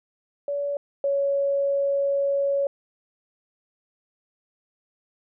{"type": "tone pair in turn", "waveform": "sine", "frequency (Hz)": [570, 558.6], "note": ["C#5", "C#5"], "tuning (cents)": [48, 13], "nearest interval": "unison", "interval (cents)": 35, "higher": "first", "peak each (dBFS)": [-24, -20], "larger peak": "second", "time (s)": [[0.48, 0.77], [1.04, 2.67]], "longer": "second", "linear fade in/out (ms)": 2, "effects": []}